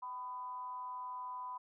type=tone with amplitude modulation; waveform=sine; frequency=1000 Hz; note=B5; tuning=21 cents sharp; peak=-38 dBFS; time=0.02-1.58 s; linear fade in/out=10 ms; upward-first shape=sine; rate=233 Hz; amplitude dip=55%; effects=none